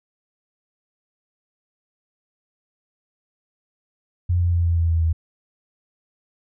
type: tone with pitch steps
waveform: sine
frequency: 88.1 / 86.94 / 85.79 / 84.66 / 83.54 / 82.44 / 81.35 Hz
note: F2 / F2 / F2 / E2 / E2 / E2 / E2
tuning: +16 / -7 / -30 / +47 / +24 / +1 / -22 cents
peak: -16 dBFS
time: 4.29-5.13 s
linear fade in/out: 10 ms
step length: 120 ms
effects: none